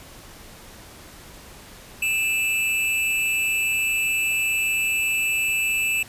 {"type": "tone with amplitude modulation", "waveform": "square", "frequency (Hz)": 2637, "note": "E7", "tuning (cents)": 0, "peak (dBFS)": -18, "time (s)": [2.02, 6.03], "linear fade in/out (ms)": 5, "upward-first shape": "sine", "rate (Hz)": 225, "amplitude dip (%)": 65, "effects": ["pink hiss -44 dBFS RMS until 6.08 s", "resampled to 32000 Hz"]}